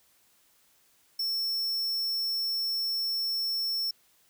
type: tone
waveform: square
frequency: 5400 Hz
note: E8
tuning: 41 cents sharp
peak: -28 dBFS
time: 1.19-3.91 s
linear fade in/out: 5 ms
effects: white hiss -65 dBFS RMS until 4.29 s